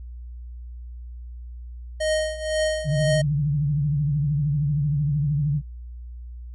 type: tone with tremolo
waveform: square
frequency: 622.3 Hz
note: D#5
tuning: in tune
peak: -19 dBFS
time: 2-3.22 s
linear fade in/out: 10 ms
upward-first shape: triangle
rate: 2 Hz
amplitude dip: 85%
type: tone with vibrato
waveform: sine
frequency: 145.9 Hz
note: D3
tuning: 11 cents flat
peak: -19 dBFS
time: 2.84-5.62 s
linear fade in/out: 50 ms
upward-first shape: triangle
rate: 13 Hz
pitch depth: 130 cents each way
effects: added 60 Hz sine -34 dBFS peak until 6.54 s + MP3 48 kbps